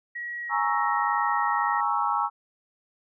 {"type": "tone with pitch glide", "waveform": "sine", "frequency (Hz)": [1912, 1875.9], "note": ["A#6", "A#6"], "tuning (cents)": [43, 10], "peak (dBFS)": -31, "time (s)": [0.15, 1.81], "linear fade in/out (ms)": 10, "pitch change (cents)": -33, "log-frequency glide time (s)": [0.42, 0.59]}
{"type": "chord", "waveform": "sine", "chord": "A# half-diminished seventh", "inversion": "third", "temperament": "equal", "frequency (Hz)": [830.6, 932.3, 1108.7, 1318.5], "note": ["G#5", "A#5", "C#6", "E6"], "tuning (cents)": [0, 0, 0, 0], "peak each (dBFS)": -28, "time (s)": [0.49, 2.3], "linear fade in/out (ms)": 50}
{"effects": []}